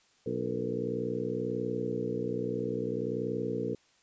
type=harmonic tone with a mistuned harmonic; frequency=60.5 Hz; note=B1; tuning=35 cents flat; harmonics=2 / 3 / 4 / 5 / 6 / 7 / 8; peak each=-40 / -39 / -38 / -39 / -39 / -35 / -38 dBFS; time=0.26-3.75 s; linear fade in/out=5 ms; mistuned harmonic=7; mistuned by=+77 cents; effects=white hiss -66 dBFS RMS until 4.02 s + resampled to 16000 Hz